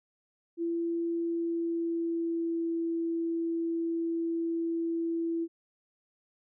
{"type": "tone with pitch glide", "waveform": "sine", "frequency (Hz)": [337, 332.7], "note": ["E4", "E4"], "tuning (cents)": [38, 16], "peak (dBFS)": -28, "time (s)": [0.57, 5.48], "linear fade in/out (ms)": 50, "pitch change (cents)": -22, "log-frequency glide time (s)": [1.13, 2.7], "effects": []}